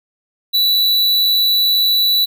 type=tone; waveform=square; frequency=3951 Hz; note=B7; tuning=in tune; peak=-12 dBFS; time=0.53-2.26 s; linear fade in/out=20 ms; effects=none